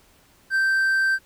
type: tone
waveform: triangle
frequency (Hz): 1562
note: G6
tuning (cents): -7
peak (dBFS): -16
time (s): 0.5-1.19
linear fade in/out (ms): 50
effects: pink hiss -57 dBFS RMS until 1.25 s

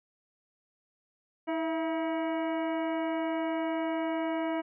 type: harmonic tone with a mistuned harmonic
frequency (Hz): 321.1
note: E4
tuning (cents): -45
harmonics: 1 / 2 / 3 / 4 / 5 / 6 / 7 / 9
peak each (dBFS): -31 / -33 / -38 / -45 / -46 / -48 / -45 / -51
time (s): 1.47-4.62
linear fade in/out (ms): 20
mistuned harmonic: 2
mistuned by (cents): +50
effects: none

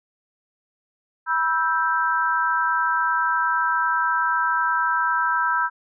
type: chord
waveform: sine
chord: E minor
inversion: second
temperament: equal with one note detuned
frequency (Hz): 974.7 / 1318.5 / 1568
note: B5 / E6 / G6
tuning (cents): -23 / 0 / 0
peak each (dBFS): -23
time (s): 1.26-5.7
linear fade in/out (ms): 50
effects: none

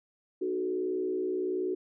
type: tone with frequency modulation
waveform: sine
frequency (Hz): 370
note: F#4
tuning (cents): 0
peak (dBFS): -28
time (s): 0.41-1.75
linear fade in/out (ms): 10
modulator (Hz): 61.1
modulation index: 0.84
effects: none

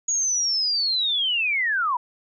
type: linear sweep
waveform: sine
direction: down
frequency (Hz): 6750 to 932.3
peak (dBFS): -20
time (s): 0.08-1.97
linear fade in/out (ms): 5
effects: none

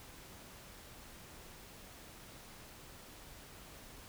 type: silence
effects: pink hiss -54 dBFS RMS until 4.08 s

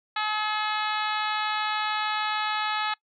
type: harmonic tone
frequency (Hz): 426.8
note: G#4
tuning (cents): +47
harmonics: 2 / 3 / 4 / 5 / 6 / 7 / 8 / 9 / 10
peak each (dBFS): -30 / -30 / -32 / -37 / -36 / -41 / -38 / -38 / -41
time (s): 0.16-2.94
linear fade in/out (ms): 5
effects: noise-tail reverb RT60 0.1 s tail -24 dB re dry

